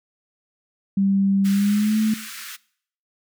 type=tone with pitch glide; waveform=sine; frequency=196 to 217.5 Hz; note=G3 to A3; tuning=0 to -20 cents; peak=-16 dBFS; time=0.97-2.14 s; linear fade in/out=5 ms; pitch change=+180 cents; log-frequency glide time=1.49-1.98 s
type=high-pass noise; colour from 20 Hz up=pink; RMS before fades=-36 dBFS; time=1.44-2.57 s; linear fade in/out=20 ms; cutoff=1300 Hz; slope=48 dB/octave
effects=noise-tail reverb RT60 0.6 s tail -22 dB re dry